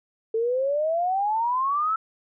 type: exponential sweep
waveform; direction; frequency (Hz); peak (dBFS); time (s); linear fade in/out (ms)
sine; up; 440 to 1335; -21; 0.34-1.96; 5
effects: none